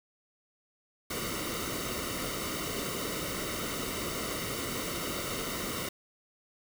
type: noise with comb filter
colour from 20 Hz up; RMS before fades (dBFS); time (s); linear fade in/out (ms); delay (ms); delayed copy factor
pink; -35; 1.1-5.89; 5; 1.2; -0.7
effects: none